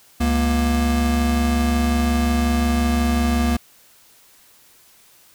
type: tone pair together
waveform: square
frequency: 70.28 / 236.4 Hz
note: C#2 / A#3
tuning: +24 / +24 cents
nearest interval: octave + major sixth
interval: 2100 cents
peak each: -20 dBFS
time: 0.2-3.57 s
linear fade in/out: 10 ms
effects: white hiss -52 dBFS RMS until 5.34 s